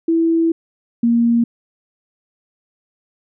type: tone pair in turn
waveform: sine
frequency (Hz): 329.6 / 234.3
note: E4 / A#3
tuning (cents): 0 / +9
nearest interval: tritone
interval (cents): 591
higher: first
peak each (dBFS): -12 / -11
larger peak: second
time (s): 0.08-0.52 / 1.03-1.44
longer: first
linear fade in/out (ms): 5
effects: none